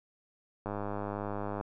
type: click train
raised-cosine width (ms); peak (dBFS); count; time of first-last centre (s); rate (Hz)
1; -22; 98; 0.66-1.611; 102
effects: none